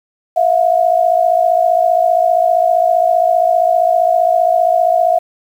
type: tone pair together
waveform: sine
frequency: 659.3 / 714.5 Hz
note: E5 / F5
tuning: 0 / +39 cents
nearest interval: minor second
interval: 139 cents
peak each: -12 dBFS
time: 0.36-5.19 s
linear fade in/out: 10 ms
effects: 7-bit

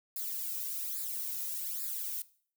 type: noise with flanger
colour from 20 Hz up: violet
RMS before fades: -37 dBFS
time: 0.16-2.22 s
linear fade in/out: 2 ms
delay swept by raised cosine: 0.33 to 1.83 ms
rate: 1.2 Hz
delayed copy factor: -0.9
effects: noise-tail reverb RT60 0.5 s tail -19 dB re dry

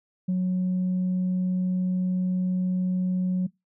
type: tone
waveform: sine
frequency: 183.4 Hz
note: F#3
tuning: 15 cents flat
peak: -20 dBFS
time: 0.28-3.47 s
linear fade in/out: 10 ms
effects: noise-tail reverb RT60 0.2 s tail -24 dB re dry + tanh soft clip ceiling -20 dBFS

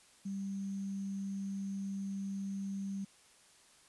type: tone with sample-and-hold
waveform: sine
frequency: 196 Hz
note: G3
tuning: in tune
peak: -36 dBFS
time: 0.25-3.05 s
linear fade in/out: 10 ms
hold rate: 6300 Hz
effects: white hiss -63 dBFS RMS until 3.88 s + resampled to 24000 Hz

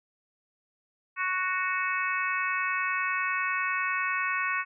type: harmonic tone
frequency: 370 Hz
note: F#4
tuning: in tune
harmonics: 3 / 4 / 5 / 6 / 7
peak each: -31 / -32 / -33 / -34 / -34 dBFS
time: 1.16-4.65 s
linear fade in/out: 50 ms
effects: none

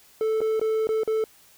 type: tone with dropouts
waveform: triangle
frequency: 439.3 Hz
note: A4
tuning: 3 cents flat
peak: -19 dBFS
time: 0.21-1.24 s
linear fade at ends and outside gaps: 1 ms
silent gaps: 0.406-0.415 / 0.596-0.614 / 0.871-0.89 / 1.034-1.076 s
effects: white hiss -55 dBFS RMS until 1.57 s

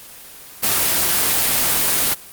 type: noise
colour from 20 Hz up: white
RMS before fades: -17 dBFS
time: 0.62-2.15 s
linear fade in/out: 20 ms
effects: white hiss -39 dBFS RMS until 2.32 s + Opus 24 kbps

